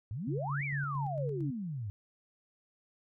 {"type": "exponential two-way sweep", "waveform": "sine", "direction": "up then down", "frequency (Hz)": [95.1, 2395, 95.1], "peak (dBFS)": -35, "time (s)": [0.11, 1.9], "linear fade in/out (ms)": 0, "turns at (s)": 0.64}
{"type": "tone with tremolo", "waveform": "sine", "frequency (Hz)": 140.7, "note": "C#3", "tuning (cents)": 26, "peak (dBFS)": -32, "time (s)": [0.27, 1.51], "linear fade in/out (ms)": 10, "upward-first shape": "square", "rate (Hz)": 4.4, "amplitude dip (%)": 35}
{"effects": []}